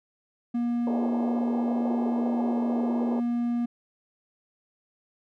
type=tone; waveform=triangle; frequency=238.4 Hz; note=A#3; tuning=39 cents sharp; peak=-22 dBFS; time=0.54-3.66 s; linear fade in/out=10 ms
type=band-pass noise; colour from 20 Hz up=pink; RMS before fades=-34 dBFS; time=0.87-3.2 s; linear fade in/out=2 ms; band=320 to 910 Hz; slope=48 dB/octave
effects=none